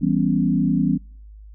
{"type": "chord", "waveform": "sine", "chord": "C# half-diminished seventh", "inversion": "first", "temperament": "equal", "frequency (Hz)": [164.81, 196, 246.9, 277.2], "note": ["E3", "G3", "B3", "C#4"], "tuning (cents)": [0, 0, 0, 0], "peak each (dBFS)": -22, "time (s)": [0.01, 0.98], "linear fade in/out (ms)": 20, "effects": ["noise-tail reverb RT60 0.5 s tail -26 dB re dry", "added 52 Hz sine -39 dBFS peak until 1.54 s"]}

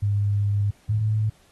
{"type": "tone pair in turn", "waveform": "sine", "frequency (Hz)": [101.8, 107.85], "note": ["G#2", "A2"], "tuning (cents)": [-34, -34], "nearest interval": "minor second", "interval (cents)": 100, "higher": "second", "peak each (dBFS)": -19, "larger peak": "neither", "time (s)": [[0.02, 0.71], [0.89, 1.3]], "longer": "first", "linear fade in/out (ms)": 10, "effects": ["pink hiss -59 dBFS RMS until 1.51 s", "AAC 32 kbps"]}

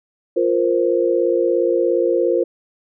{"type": "chord", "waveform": "sine", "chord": "F suspended fourth", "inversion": "none", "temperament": "equal", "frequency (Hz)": [349.2, 466.2, 523.3], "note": ["F4", "Bb4", "C5"], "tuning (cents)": [0, 0, 0], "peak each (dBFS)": [-18, -19, -19], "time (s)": [0.36, 2.44], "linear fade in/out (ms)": 10, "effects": []}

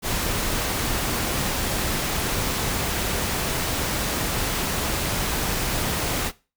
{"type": "noise", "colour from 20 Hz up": "pink", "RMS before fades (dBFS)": -25, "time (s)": [0.02, 6.32], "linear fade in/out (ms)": 50, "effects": ["noise-tail reverb RT60 0.3 s tail -19 dB re dry"]}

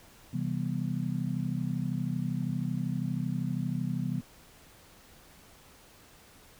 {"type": "chord", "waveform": "sine", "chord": "C major seventh", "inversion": "none", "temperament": "just", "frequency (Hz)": [130.81, 163.52, 196.22, 245.3], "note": ["C3", "E3", "G3", "B3"], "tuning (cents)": [0, -14, 2, -12], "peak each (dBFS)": [-34, -33, -36, -36], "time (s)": [0.33, 4.21], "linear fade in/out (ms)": 10, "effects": ["pink hiss -56 dBFS RMS until 6.59 s"]}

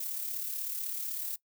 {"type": "noise with amplitude modulation", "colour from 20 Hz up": "violet", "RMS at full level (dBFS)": -34, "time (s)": [0, 1.36], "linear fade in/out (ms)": 5, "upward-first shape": "sine", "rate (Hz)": 36.1, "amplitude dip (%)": 45, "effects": ["noise-tail reverb RT60 0.1 s tail -20 dB re dry"]}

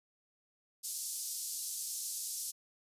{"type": "band-pass noise", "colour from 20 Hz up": "white", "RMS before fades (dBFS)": -40, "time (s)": [0.83, 2.52], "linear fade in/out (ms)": 20, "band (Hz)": [4900, 12000], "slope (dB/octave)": 24, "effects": ["resampled to 32000 Hz"]}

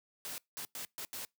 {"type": "noise bursts at uneven times", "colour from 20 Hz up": "white", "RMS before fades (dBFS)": -42, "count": 5, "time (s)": [[0.25, 0.38], [0.57, 0.65], [0.75, 0.85], [0.98, 1.05], [1.13, 1.25]], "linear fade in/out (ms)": 0, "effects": ["noise-tail reverb RT60 0.2 s tail -26 dB re dry", "high-pass 100 Hz 12 dB/octave"]}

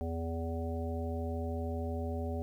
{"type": "harmonic tone with a mistuned harmonic", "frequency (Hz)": 82.41, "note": "E2", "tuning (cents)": 0, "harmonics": [1, 3, 5, 7, 9], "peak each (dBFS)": [-35, -40, -42, -43, -45], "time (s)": [0.01, 2.42], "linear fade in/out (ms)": 0, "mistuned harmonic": 9, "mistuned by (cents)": 17, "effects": ["11-bit"]}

